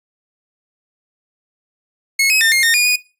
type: tone with pitch steps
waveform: sawtooth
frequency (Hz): 2180 / 2548 / 1805 / 2129 / 1835 / 2442 / 2469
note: C#7 / D#7 / A6 / C7 / A#6 / D#7 / D#7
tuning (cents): -29 / +41 / +44 / +30 / -28 / -33 / -14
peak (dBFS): -8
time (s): 2.19-2.96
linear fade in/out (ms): 5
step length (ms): 110
effects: noise-tail reverb RT60 0.3 s tail -20 dB re dry + resampled to 32000 Hz